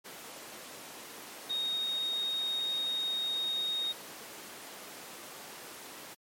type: tone in noise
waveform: sine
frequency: 3729 Hz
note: A#7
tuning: in tune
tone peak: -30 dBFS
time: 1.49-3.93 s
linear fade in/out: 20 ms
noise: pink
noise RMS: -45 dBFS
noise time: 0.04-6.15 s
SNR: +12 dB
effects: high-pass 300 Hz 12 dB/octave + MP3 64 kbps

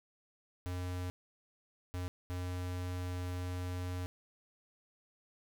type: tone bursts at uneven times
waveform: square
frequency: 90.1 Hz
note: F#2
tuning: 45 cents flat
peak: -37 dBFS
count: 3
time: 0.66-1.1 / 1.94-2.08 / 2.3-4.06 s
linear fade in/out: 0 ms
effects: none

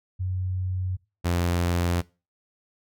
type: tone pair in turn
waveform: sine / sawtooth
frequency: 92.5 / 87.01 Hz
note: F#2 / F2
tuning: 0 / -6 cents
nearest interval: minor second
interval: 106 cents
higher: first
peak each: -25 / -18 dBFS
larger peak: second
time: 0.19-0.97 / 1.24-2.02 s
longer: neither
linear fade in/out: 20 ms
effects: noise-tail reverb RT60 0.3 s tail -21 dB re dry

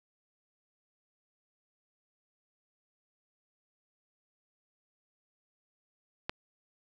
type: click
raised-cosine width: 0.3 ms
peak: -16 dBFS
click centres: 6.295 s
effects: none

